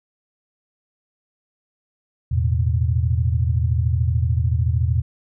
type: chord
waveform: sine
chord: E suspended fourth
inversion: none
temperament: equal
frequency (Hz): 82.41 / 110 / 123.47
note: E2 / A2 / B2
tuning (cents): 0 / 0 / 0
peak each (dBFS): -19 / -22 / -22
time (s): 2.31-5.02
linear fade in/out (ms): 10
effects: none